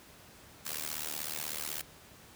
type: noise with amplitude modulation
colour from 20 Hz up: white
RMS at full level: -34 dBFS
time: 0.65-1.82 s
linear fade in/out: 10 ms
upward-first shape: sine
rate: 76.2 Hz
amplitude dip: 100%
effects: pink hiss -55 dBFS RMS until 2.35 s + high-pass 60 Hz 12 dB/octave